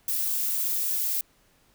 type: noise with flanger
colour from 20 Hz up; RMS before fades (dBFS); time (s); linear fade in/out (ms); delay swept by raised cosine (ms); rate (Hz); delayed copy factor
violet; -27; 0.08-1.21; 2; 1.1 to 3.5; 3.5; +0.5
effects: pink hiss -63 dBFS RMS until 1.74 s